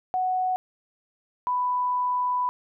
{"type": "tone pair in turn", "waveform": "sine", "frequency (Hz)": [741, 992.6], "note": ["F#5", "B5"], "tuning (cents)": [2, 8], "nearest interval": "perfect fourth", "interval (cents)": 506, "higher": "second", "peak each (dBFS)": -22, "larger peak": "neither", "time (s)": [[0.14, 0.56], [1.47, 2.49]], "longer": "second", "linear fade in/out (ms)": 0, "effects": []}